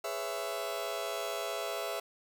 sawtooth chord, C# minor seventh, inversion second, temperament just, 415.8 / 498.9 / 554.4 / 665.2 Hz, G#4 / B4 / C#5 / E5, +2 / +17 / 0 / +16 cents, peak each -37 / -39 / -37 / -33 dBFS, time 0.04-2 s, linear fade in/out 5 ms, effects 10-bit

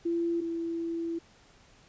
sine tone pair in turn, 338.6 / 333.7 Hz, E4 / E4, +46 / +21 cents, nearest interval unison, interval 25 cents, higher first, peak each -26 / -30 dBFS, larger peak first, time 0.05-0.41 / 0.41-1.19 s, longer second, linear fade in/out 10 ms, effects pink hiss -59 dBFS RMS until 1.88 s + resampled to 16000 Hz

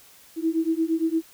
sine beating tone pair, 320.8 / 329.5 Hz, E4 / E4, -47 / -1 cents, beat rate 8.7 Hz, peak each -24 dBFS, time 0.36-1.23 s, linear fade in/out 50 ms, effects white hiss -52 dBFS RMS until 1.33 s

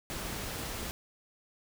pink noise, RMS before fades -38 dBFS, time 0.1-0.91 s, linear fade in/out 0 ms, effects none

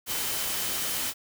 sine tone in noise, 3062 Hz, G7, 41 cents flat, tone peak -41 dBFS, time 0.06-1.14 s, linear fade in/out 50 ms, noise white, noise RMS -30 dBFS, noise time 0.06-1.14 s, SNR -14 dB, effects none

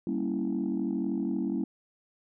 sine chord, G diminished seventh, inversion none, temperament equal, 196 / 233.1 / 277.2 / 329.6 Hz, G3 / Bb3 / Db4 / Fb4, 0 / 0 / 0 / 0 cents, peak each -32 dBFS, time 0.07-1.64 s, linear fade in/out 2 ms, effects tanh soft clip ceiling -21 dBFS

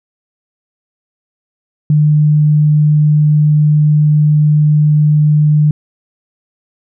sine tone, 150.6 Hz, D3, 44 cents sharp, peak -6 dBFS, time 1.9-5.71 s, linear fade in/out 2 ms, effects none

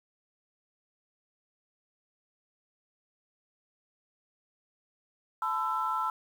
sine tone cluster, 870 / 1016 / 1330 Hz, A5 / B5 / E6, -20 / +49 / +15 cents, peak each -34 / -32 / -30 dBFS, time 5.42-6.1 s, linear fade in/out 2 ms, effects tanh soft clip ceiling -19 dBFS + 9-bit

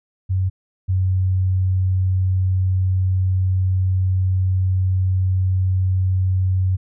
sine tone pair in turn, 93.8 / 93.35 Hz, F#2 / F#2, +24 / +16 cents, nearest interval unison, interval 8 cents, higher first, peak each -16 / -15 dBFS, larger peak second, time 0.29-0.5 / 0.88-6.77 s, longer second, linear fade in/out 20 ms, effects none

